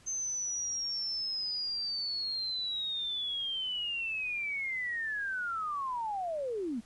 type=linear sweep; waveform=sine; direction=down; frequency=6272 to 207.7 Hz; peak=-32 dBFS; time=0.06-6.81 s; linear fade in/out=20 ms; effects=pink hiss -60 dBFS RMS until 6.85 s + resampled to 24000 Hz